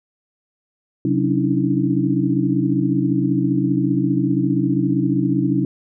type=tone cluster; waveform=sine; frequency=134 / 186.1 / 278 / 293 / 323.4 Hz; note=C3 / F#3 / C#4 / D4 / E4; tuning=+42 / +10 / +5 / -4 / -33 cents; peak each=-22 dBFS; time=1.05-5.65 s; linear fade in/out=2 ms; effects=none